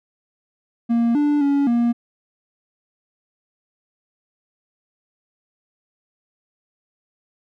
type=tone with pitch steps; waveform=triangle; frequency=233.7 / 293.1 / 281.9 / 236.7 Hz; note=A#3 / D4 / C#4 / A#3; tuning=+5 / -3 / +29 / +27 cents; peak=-13 dBFS; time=0.89-1.93 s; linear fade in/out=20 ms; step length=260 ms; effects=none